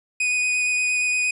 45% pulse tone with vibrato, 2485 Hz, D#7, 3 cents flat, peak -19 dBFS, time 0.2-1.31 s, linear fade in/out 5 ms, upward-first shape square, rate 8.6 Hz, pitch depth 9 cents each way, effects resampled to 24000 Hz + 10-bit

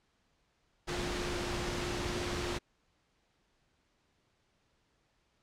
sine tone in noise, 353.7 Hz, F4, 22 cents sharp, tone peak -39 dBFS, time 0.87-2.59 s, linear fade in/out 20 ms, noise pink, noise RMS -36 dBFS, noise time 0.87-2.59 s, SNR -6 dB, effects pink hiss -74 dBFS RMS until 5.42 s + low-pass 6000 Hz 12 dB/octave

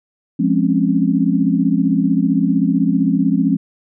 sine chord, Db major seventh, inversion first, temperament equal, 174.61 / 207.7 / 261.6 / 277.2 Hz, F3 / Ab3 / C4 / Db4, 0 / 0 / 0 / 0 cents, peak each -18 dBFS, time 0.39-3.57 s, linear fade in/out 10 ms, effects none

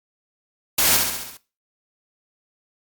white noise with echo, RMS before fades -18 dBFS, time 0.78-0.97 s, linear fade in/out 5 ms, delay 67 ms, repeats 6, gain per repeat -4 dB, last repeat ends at 1.372 s, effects noise-tail reverb RT60 0.3 s tail -18 dB re dry + Opus 48 kbps

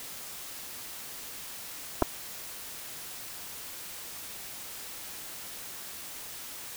clicks, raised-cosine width 1 ms, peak -9 dBFS, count 2, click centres 2.022 / 2.025 s, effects white hiss -42 dBFS RMS until 6.76 s

